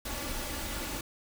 pink noise with comb filter, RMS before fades -36 dBFS, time 0.05-1.01 s, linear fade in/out 5 ms, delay 3.5 ms, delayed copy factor +0.6, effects none

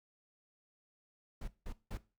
brown noise bursts, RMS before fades -41 dBFS, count 3, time 1.41-1.974 s, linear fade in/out 5 ms, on 68 ms, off 180 ms, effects noise-tail reverb RT60 0.3 s tail -17 dB re dry

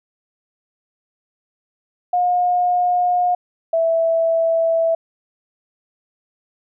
sine tone pair in turn, 716 / 658.5 Hz, F5 / E5, +43 / -2 cents, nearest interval minor second, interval 145 cents, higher first, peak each -14 dBFS, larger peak neither, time 2.13-3.35 / 3.73-4.95 s, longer neither, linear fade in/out 5 ms, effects none

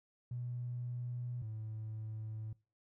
triangle tone pair in turn, 122.2 / 109.17 Hz, B2 / A2, -18 / -13 cents, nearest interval major second, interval 195 cents, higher first, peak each -34 / -37 dBFS, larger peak first, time 0.31-1.42 / 1.42-2.53 s, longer neither, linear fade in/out 5 ms, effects noise-tail reverb RT60 0.3 s tail -24 dB re dry + tanh soft clip ceiling -36 dBFS

